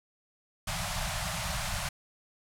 pink band-stop noise, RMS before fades -33 dBFS, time 0.67-1.89 s, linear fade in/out 5 ms, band 190 to 580 Hz, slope 96 dB/octave, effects low-pass 11000 Hz 12 dB/octave

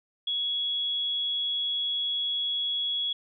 sine tone, 3350 Hz, G#7, 14 cents sharp, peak -26 dBFS, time 0.27-3.13 s, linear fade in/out 5 ms, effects none

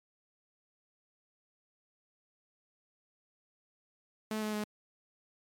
sawtooth tone with pitch steps, 216.5 / 213.6 / 210.8 Hz, A3 / G#3 / G#3, -28 / +49 / +26 cents, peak -29 dBFS, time 4.31-4.64 s, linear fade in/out 2 ms, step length 110 ms, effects MP3 96 kbps

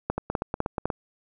two click trains, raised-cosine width 1 ms, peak -10 / -13 dBFS, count 4 / 7, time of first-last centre 0.1-0.856 / 0.18-0.902 s, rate 3.97 / 8.31 Hz, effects none

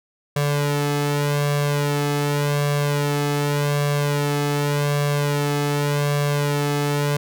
sawtooth tone with flanger, 145 Hz, D3, 22 cents flat, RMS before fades -21 dBFS, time 0.36-7.17 s, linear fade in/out 5 ms, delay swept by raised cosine 1.8 to 2.36 ms, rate 0.86 Hz, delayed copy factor +0.95, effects none

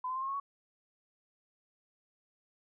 sine tone with pitch steps, 1011 / 1031.6 / 1052.7 / 1074.2 / 1096.2 / 1118.5 Hz, B5 / C6 / C6 / C6 / C#6 / C#6, +40 / -25 / +10 / +45 / -20 / +15 cents, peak -33 dBFS, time 0.04-0.4 s, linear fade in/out 5 ms, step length 60 ms, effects none

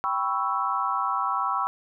sine chord, C# half-diminished seventh, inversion second, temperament equal, 784 / 987.8 / 1108.7 / 1318.5 Hz, G5 / B5 / C#6 / E6, 0 / 0 / 0 / 0 cents, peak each -31 / -29 / -28 / -28 dBFS, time 0.04-1.67 s, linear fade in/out 0 ms, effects none

